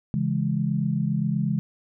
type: chord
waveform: sine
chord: C# minor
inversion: none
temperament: just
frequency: 138.59 / 166.31 / 207.9 Hz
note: C#3 / E3 / G#3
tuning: 0 / +16 / +2 cents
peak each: -26 dBFS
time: 0.14-1.59 s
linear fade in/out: 0 ms
effects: none